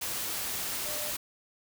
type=tone in noise; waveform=sine; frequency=599 Hz; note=D5; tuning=34 cents sharp; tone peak=-41 dBFS; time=0.85-1.11 s; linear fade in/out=10 ms; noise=white; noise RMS=-34 dBFS; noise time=0.01-1.17 s; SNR=-10 dB; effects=none